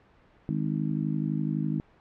harmonic tone, 51.91 Hz, G#1, in tune, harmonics 3 / 4 / 5 / 6, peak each -29 / -31 / -33 / -35 dBFS, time 0.49-1.8 s, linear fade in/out 0 ms, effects pink hiss -59 dBFS RMS until 2 s + low-pass 2000 Hz 12 dB/octave

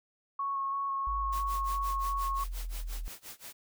sine tone with vibrato, 1100 Hz, C#6, 14 cents flat, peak -30 dBFS, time 0.39-2.44 s, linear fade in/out 5 ms, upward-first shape square, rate 3 Hz, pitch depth 11 cents each way
sine exponential sweep, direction down, 52.2 to 39.33 Hz, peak -34 dBFS, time 1.07-3.08 s, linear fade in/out 0 ms
white noise with tremolo, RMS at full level -44 dBFS, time 1.32-3.53 s, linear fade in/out 10 ms, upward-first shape sine, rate 5.7 Hz, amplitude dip 95%
effects none

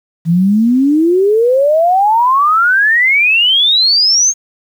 sine exponential sweep, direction up, 160.7 to 6560 Hz, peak -7 dBFS, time 0.25-4.34 s, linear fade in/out 50 ms, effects 7-bit

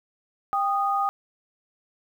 sine tone pair together, 793 / 1236.3 Hz, G5 / D#6, +20 / -11 cents, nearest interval minor sixth, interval 769 cents, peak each -24 / -24 dBFS, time 0.53-1.09 s, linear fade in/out 0 ms, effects 9-bit

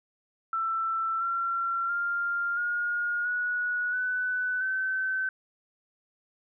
sine tone with pitch steps, 1334 / 1365.2 / 1397.1 / 1429.7 / 1463.2 / 1497.4 / 1532.4 Hz, E6 / F6 / F6 / F6 / F#6 / F#6 / G6, +20 / -40 / 0 / +40 / -20 / +20 / -40 cents, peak -26 dBFS, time 0.53-5.29 s, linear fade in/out 2 ms, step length 680 ms, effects none

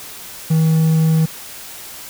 triangle tone, 160 Hz, D#3, 49 cents sharp, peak -9 dBFS, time 0.5-1.26 s, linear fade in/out 10 ms, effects white hiss -34 dBFS RMS until 2.09 s

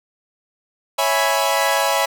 sawtooth chord, C# minor seventh, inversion none, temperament equal, 554.4 / 659.3 / 830.6 / 987.8 Hz, C#5 / E5 / G#5 / B5, 0 / 0 / 0 / 0 cents, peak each -18 dBFS, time 0.98-2.06 s, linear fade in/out 10 ms, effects none

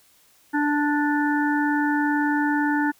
harmonic tone, 293.7 Hz, D4, in tune, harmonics 1 / 3 / 5 / 6, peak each -21 / -26 / -28 / -29 dBFS, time 0.53-2.92 s, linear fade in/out 20 ms, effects white hiss -58 dBFS RMS until 2.99 s

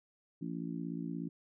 harmonic tone, 56.8 Hz, A#1, 44 cents flat, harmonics 3 / 4 / 5 / 6, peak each -40 / -43 / -41 / -48 dBFS, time 0.41-1.29 s, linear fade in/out 10 ms, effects none

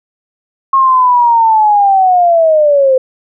sine linear sweep, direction down, 1085 to 512 Hz, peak -5 dBFS, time 0.73-2.98 s, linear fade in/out 5 ms, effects none

